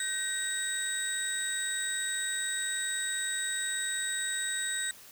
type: tone cluster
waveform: sine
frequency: 1542 / 1884 / 3779 / 8050 Hz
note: G6 / A#6 / A#7 / B8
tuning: -29 / +18 / +23 / +32 cents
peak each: -37 / -36 / -36 / -32 dBFS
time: 0-4.91 s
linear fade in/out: 2 ms
effects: tanh soft clip ceiling -24 dBFS + white hiss -52 dBFS RMS until 5.11 s